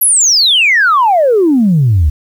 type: exponential sweep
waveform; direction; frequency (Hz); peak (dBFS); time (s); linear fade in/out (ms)
sine; down; 11920 to 69.3; -5; 0.01-2.1; 10
effects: tanh soft clip ceiling -2 dBFS + 7-bit